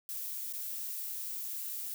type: noise with dropouts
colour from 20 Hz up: violet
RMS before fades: -39 dBFS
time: 0.09-1.94 s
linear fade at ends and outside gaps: 1 ms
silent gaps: 0.527-0.535 s
effects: none